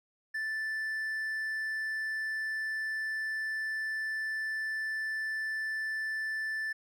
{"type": "tone", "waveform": "triangle", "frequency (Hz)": 1760, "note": "A6", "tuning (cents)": 0, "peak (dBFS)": -30, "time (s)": [0.34, 6.73], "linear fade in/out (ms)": 10, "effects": []}